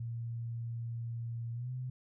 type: tone with pitch glide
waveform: sine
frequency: 116.54 to 127.09 Hz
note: A#2 to C3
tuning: 0 to -50 cents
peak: -36 dBFS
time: 0-1.9 s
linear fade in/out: 5 ms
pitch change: +150 cents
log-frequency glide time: 1.53-1.71 s
effects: none